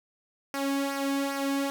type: tone with flanger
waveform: sawtooth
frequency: 276.7 Hz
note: C#4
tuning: 3 cents flat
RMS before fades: -29 dBFS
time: 0.54-1.7 s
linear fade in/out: 0 ms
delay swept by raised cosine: 0.26 to 1.56 ms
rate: 2.5 Hz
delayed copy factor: -0.6
effects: none